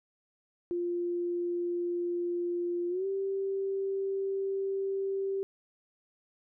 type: tone with pitch glide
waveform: sine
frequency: 349.2 to 389.7 Hz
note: F4 to G4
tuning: 0 to -10 cents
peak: -29 dBFS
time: 0.71-5.43 s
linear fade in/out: 0 ms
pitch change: +190 cents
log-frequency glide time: 2.89-3.06 s
effects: none